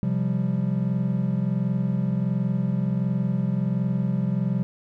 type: chord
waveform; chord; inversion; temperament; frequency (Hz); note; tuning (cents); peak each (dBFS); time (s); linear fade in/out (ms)
triangle; C suspended fourth; none; equal; 130.81 / 174.61 / 196; C3 / F3 / G3; 0 / 0 / 0; -24; 0.03-4.63; 0
effects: none